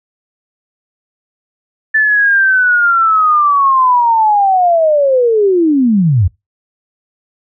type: linear sweep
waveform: sine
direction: down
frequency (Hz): 1760 to 80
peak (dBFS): -7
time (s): 1.94-6.28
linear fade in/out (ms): 10
effects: noise-tail reverb RT60 0.2 s tail -22 dB re dry